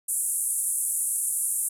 white band-pass noise, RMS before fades -27 dBFS, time 0.08-1.69 s, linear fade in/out 10 ms, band 8500 to 11000 Hz, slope 48 dB/octave, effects none

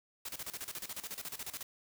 white noise with tremolo, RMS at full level -41 dBFS, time 0.25-1.63 s, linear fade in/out 5 ms, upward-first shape square, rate 14 Hz, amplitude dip 80%, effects none

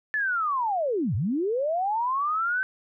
sine linear two-way sweep, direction down then up, 1760 to 87.31 to 1550 Hz, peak -23 dBFS, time 0.14-2.63 s, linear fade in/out 0 ms, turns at 1.15 s, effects none

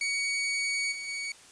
sawtooth tone with level steps, 2245 Hz, C#7, 21 cents sharp, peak -24 / -32 / -29 dBFS, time 0.01-1.32 s, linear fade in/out 2 ms, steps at 0.91 / 1.07 s, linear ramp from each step 20 ms, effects white hiss -53 dBFS RMS until 1.51 s + resampled to 22050 Hz

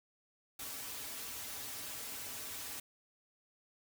white noise with comb filter, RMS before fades -44 dBFS, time 0.59-2.8 s, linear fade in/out 5 ms, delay 5.6 ms, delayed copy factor -0.9, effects none

